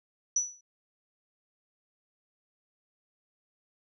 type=tone with exponential decay; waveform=sine; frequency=5920 Hz; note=F#8; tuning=in tune; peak=-21 dBFS; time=0.36-0.61 s; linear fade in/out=5 ms; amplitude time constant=54 ms; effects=none